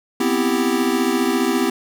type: chord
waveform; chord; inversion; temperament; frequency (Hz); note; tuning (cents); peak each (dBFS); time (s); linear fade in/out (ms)
square; C major seventh; third; equal; 246.9 / 261.6 / 329.6 / 392; B3 / C4 / E4 / G4; 0 / 0 / 0 / 0; -23; 0.2-1.7; 5
effects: none